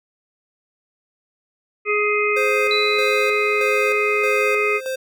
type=harmonic tone; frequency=417.9 Hz; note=G#4; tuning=11 cents sharp; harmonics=1 / 3 / 5 / 6; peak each=-20 / -24 / -23 / -22 dBFS; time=1.85-4.81 s; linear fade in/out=50 ms
type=tone with tremolo; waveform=square; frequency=523.3 Hz; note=C5; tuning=in tune; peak=-23 dBFS; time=2.36-4.96 s; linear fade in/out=10 ms; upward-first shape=square; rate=1.6 Hz; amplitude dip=60%
type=tone with exponential decay; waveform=sine; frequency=3963 Hz; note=B7; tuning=5 cents sharp; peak=-19 dBFS; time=2.71-4.42 s; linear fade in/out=1 ms; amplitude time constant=370 ms
effects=none